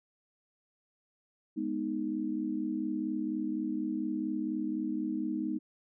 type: chord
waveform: sine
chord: G# minor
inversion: none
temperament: equal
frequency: 207.7 / 246.9 / 311.1 Hz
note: G#3 / B3 / D#4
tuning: 0 / 0 / 0 cents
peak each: -37 / -36 / -33 dBFS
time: 1.56-5.59 s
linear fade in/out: 20 ms
effects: none